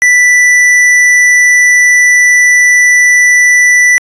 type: tone with tanh clipping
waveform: sine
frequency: 1975.5 Hz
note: B6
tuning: in tune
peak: -5 dBFS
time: 0.02-3.98 s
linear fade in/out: 0 ms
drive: 13 dB
effects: resampled to 22050 Hz